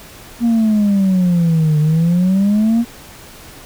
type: exponential two-way sweep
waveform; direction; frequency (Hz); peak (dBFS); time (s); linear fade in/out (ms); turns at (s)
sine; down then up; 238.6 to 150 to 238.6; -8; 0.4-2.85; 50; 1.79
effects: tanh soft clip ceiling -9 dBFS + pink hiss -38 dBFS RMS until 3.65 s